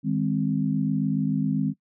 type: chord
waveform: sine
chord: Ab major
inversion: second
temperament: equal with one note detuned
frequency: 155.56 / 202.9 / 261.6 Hz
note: Eb3 / Ab3 / C4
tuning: 0 / -40 / 0 cents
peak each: -26 dBFS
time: 0.03-1.74 s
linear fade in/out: 50 ms
effects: noise-tail reverb RT60 0.1 s tail -19 dB re dry